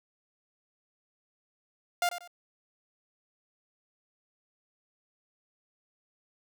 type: tone with echo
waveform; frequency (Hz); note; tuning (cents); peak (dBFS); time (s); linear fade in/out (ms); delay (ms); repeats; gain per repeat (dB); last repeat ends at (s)
sawtooth; 702; F5; +9; -21; 2.02-2.09; 2; 93; 2; -11; 2.276
effects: none